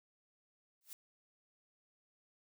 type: noise with exponential growth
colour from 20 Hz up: blue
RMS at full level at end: -45 dBFS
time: 0.81-0.93 s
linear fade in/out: 1 ms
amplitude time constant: 25 ms
effects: none